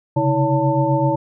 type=tone cluster; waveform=sine; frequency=132.8 / 140.6 / 322.5 / 565 / 892 Hz; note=C3 / C#3 / E4 / C#5 / A5; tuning=+26 / +25 / -38 / +33 / +23 cents; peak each=-21 dBFS; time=0.16-1.16 s; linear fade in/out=10 ms; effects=none